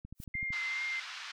click train, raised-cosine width 5 ms, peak -32 dBFS, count 7, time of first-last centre 0.05-0.505 s, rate 13.2 Hz
blue noise with exponential growth, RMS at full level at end -44 dBFS, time 0.15-0.24 s, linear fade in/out 0 ms, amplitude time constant 18 ms
sine tone with vibrato, 2093 Hz, C7, in tune, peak -33 dBFS, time 0.34-1 s, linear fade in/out 5 ms, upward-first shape triangle, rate 2.5 Hz, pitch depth 25 cents each way
pink band-pass noise, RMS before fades -44 dBFS, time 0.52-1.32 s, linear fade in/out 10 ms, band 1200 to 5100 Hz, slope 24 dB/octave
effects none

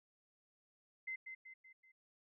sine tone with echo, 2066 Hz, C7, 22 cents flat, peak -40 dBFS, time 1.07-1.16 s, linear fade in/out 10 ms, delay 190 ms, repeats 4, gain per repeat -6 dB, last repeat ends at 1.92 s, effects none

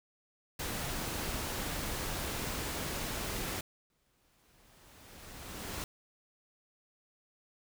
pink noise, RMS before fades -37 dBFS, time 0.59-3.61 s, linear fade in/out 5 ms
pink noise with exponential growth, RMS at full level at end -38 dBFS, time 3.9-5.84 s, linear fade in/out 1 ms, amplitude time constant 420 ms
effects none

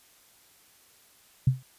sine tone with exponential decay, 130 Hz, C3, 11 cents flat, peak -14 dBFS, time 1.47-1.63 s, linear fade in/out 5 ms, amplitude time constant 34 ms, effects white hiss -59 dBFS RMS until 1.78 s + resampled to 32000 Hz

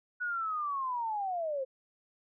sine linear sweep, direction down, 1480 to 511 Hz, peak -31 dBFS, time 0.2-1.65 s, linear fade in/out 20 ms, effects none

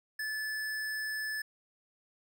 sine tone with hard clipping, 1736 Hz, A6, 24 cents flat, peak -35 dBFS, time 0.19-1.42 s, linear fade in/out 5 ms, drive 16 dB, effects none

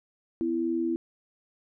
sine tone pair together, 251.2 / 332.6 Hz, B3 / E4, +30 / +16 cents, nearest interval perfect fourth, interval 486 cents, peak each -31 / -26 dBFS, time 0.41-0.96 s, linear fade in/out 0 ms, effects none

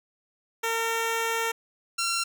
10% pulse tone pair in turn, 455.9 / 1366.2 Hz, A#4 / F6, -39 / -38 cents, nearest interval octave + perfect fifth, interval 1901 cents, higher second, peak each -17 dBFS, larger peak neither, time 0.63-1.52 / 1.98-2.24 s, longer first, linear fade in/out 10 ms, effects none

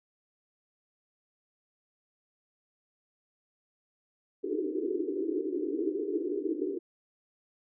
pink band-pass noise, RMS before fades -32 dBFS, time 4.43-6.79 s, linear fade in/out 20 ms, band 290 to 440 Hz, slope 96 dB/octave, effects none

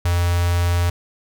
square tone with notch filter, 87.2 Hz, F2, 2 cents flat, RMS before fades -18 dBFS, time 0.05-0.9 s, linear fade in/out 5 ms, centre 300 Hz, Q 0.77, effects none

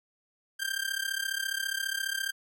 sawtooth tone with amplitude modulation, 1582 Hz, G6, 15 cents sharp, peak -23 dBFS, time 0.59-2.32 s, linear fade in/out 20 ms, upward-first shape sine, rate 34.7 Hz, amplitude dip 85%, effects none

